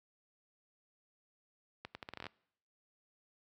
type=accelerating click train; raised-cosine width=0.3 ms; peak=-27 dBFS; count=11; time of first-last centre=1.85-2.267 s; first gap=100 ms; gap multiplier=0.78; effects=noise-tail reverb RT60 0.7 s tail -24 dB re dry + high-pass 60 Hz 12 dB/octave